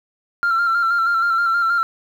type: tone with vibrato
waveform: sine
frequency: 1371 Hz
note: F6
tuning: 32 cents flat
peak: -13 dBFS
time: 0.43-1.83 s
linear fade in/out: 0 ms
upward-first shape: square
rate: 6.3 Hz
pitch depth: 34 cents each way
effects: tanh soft clip ceiling -13 dBFS + 8-bit

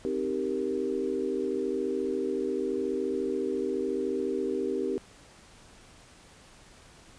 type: chord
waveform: sine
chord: C minor seventh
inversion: none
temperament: equal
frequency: 261.6 / 311.1 / 392 / 466.2 Hz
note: C4 / Eb4 / G4 / Bb4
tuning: 0 / 0 / 0 / 0 cents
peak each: -34 / -35 / -30 / -34 dBFS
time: 0.05-4.98 s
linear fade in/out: 0 ms
effects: pink hiss -54 dBFS RMS until 7.18 s + resampled to 22050 Hz

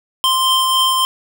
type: tone pair together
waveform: square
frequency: 1046.5 / 3136 Hz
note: C6 / G7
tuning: 0 / 0 cents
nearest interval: octave + perfect fifth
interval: 1900 cents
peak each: -16 dBFS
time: 0.24-1.05 s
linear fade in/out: 0 ms
effects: 7-bit

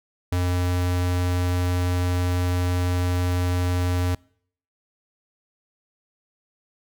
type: tone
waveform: square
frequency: 89.4 Hz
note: F2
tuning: 41 cents sharp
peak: -21 dBFS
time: 0.32-4.15 s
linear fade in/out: 5 ms
effects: noise-tail reverb RT60 0.6 s tail -25 dB re dry

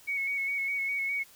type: tone with vibrato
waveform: sine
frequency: 2217 Hz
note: C#7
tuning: in tune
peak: -28 dBFS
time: 0.07-1.24 s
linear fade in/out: 20 ms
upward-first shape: square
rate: 4.9 Hz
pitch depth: 22 cents each way
effects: white hiss -56 dBFS RMS until 1.35 s

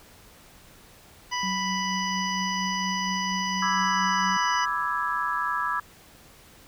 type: harmonic tone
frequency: 987.8 Hz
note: B5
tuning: in tune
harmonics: 1 / 2 / 3 / 5 / 6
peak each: -29 / -32 / -34 / -36 / -37 dBFS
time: 1.31-4.66 s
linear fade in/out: 20 ms
type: tone with tremolo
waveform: sine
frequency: 187.8 Hz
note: F#3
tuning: 26 cents sharp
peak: -29 dBFS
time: 1.43-4.37 s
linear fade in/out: 2 ms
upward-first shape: triangle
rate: 4.3 Hz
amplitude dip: 45%
type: chord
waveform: sine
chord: E dominant seventh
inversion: second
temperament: equal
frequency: 987.8 / 1174.7 / 1318.5 / 1661.2 Hz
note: B5 / D6 / E6 / G#6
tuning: 0 / 0 / 0 / 0 cents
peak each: -30 dBFS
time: 3.62-5.8 s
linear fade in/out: 5 ms
effects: pink hiss -52 dBFS RMS until 6.67 s

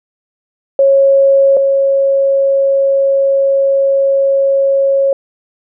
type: tone pair in turn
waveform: sine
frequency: 548 / 548 Hz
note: C#5 / C#5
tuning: -20 / -20 cents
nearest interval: unison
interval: 0 cents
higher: neither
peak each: -5 / -8 dBFS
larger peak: first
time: 0.79-1.57 / 1.57-5.13 s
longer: second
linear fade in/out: 2 ms
effects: none

